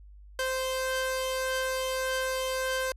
sawtooth tone pair together, 520.9 / 1561 Hz, C5 / G6, -8 / -8 cents, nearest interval octave + perfect fifth, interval 1900 cents, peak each -25 / -32 dBFS, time 0.39-2.92 s, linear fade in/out 2 ms, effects added 50 Hz sine -47 dBFS peak until 2.96 s + resampled to 32000 Hz

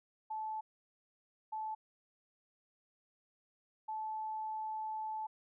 sine tone bursts at uneven times, 870 Hz, A5, 20 cents flat, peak -37 dBFS, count 3, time 0.3-0.61 / 1.52-1.75 / 3.88-5.27 s, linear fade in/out 10 ms, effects none

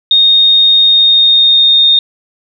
sine tone with pitch glide, 3700 to 3677 Hz, A#7 to A#7, -14 to -24 cents, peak -4 dBFS, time 0.11-1.99 s, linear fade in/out 2 ms, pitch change -10 cents, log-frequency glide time 0.84-1.87 s, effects none

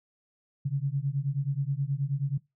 sine beating tone pair, 134.8 / 144.2 Hz, C#3 / D3, -48 / -31 cents, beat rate 9.4 Hz, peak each -29 / -29 dBFS, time 0.65-2.38 s, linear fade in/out 10 ms, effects noise-tail reverb RT60 0.2 s tail -21 dB re dry

